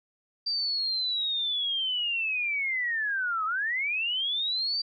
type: linear two-way sweep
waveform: sine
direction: down then up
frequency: 4699 to 1244.5 to 4699 Hz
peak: -26 dBFS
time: 0.46-4.82 s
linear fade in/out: 10 ms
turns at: 3.45 s
effects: none

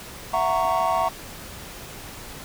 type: chord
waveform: triangle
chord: F# dominant seventh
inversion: third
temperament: just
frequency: 666 / 740 / 925 / 1110 Hz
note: E5 / F#5 / A#5 / C#6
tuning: +18 / 0 / -14 / +2 cents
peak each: -23 dBFS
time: 0.33-1.09 s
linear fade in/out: 10 ms
effects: tanh soft clip ceiling -8 dBFS + pink hiss -39 dBFS RMS until 2.44 s

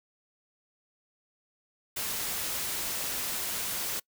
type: noise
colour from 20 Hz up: white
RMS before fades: -33 dBFS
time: 1.96-4 s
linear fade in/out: 10 ms
effects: noise-tail reverb RT60 0.1 s tail -25 dB re dry

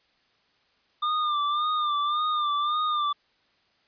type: tone with vibrato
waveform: square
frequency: 1200 Hz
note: D6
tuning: 37 cents sharp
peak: -24 dBFS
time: 1.02-3.13 s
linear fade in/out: 10 ms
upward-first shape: sine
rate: 1.8 Hz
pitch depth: 54 cents each way
effects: white hiss -66 dBFS RMS until 3.87 s + resampled to 11025 Hz

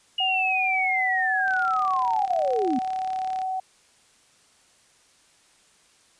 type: linear sweep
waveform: sine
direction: down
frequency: 2884 to 233.1 Hz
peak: -22 dBFS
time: 0.18-2.79 s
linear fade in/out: 5 ms
type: tone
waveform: sine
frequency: 753 Hz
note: F#5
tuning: 30 cents sharp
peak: -25 dBFS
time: 0.2-3.6 s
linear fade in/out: 5 ms
type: click train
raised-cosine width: 0.2 ms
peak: -24 dBFS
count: 69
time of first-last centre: 1.48-3.417 s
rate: 35.1 Hz
effects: white hiss -59 dBFS RMS until 6.19 s + resampled to 22050 Hz

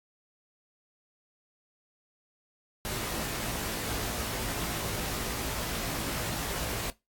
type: noise with comb filter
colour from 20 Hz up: pink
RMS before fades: -34 dBFS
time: 2.85-6.9 s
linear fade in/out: 0 ms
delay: 18 ms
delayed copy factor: +0.8
effects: noise-tail reverb RT60 0.2 s tail -19 dB re dry + AAC 64 kbps

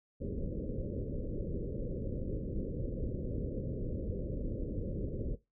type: low-pass noise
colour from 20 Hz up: pink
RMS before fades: -37 dBFS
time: 0.2-5.36 s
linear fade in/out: 20 ms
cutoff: 560 Hz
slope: 96 dB/octave
effects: noise-tail reverb RT60 0.2 s tail -17 dB re dry

